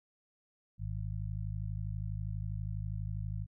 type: harmonic tone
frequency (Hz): 52.3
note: G#1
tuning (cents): +13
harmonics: 1 / 2 / 3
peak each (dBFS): -39 / -37 / -43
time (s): 0.78-3.47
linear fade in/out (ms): 50
effects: none